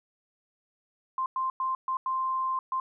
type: tone bursts at uneven times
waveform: sine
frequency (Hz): 1046.5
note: C6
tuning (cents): 0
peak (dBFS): -26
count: 6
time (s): 1.18-1.26 / 1.36-1.5 / 1.6-1.75 / 1.88-1.97 / 2.06-2.59 / 2.72-2.8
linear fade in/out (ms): 2
effects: none